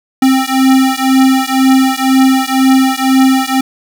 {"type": "beating tone pair", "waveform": "square", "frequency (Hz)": [262.8, 264.8], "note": ["C4", "C4"], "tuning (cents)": [8, 21], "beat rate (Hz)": 2, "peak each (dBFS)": -11, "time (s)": [0.22, 3.61], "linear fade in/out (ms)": 5, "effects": []}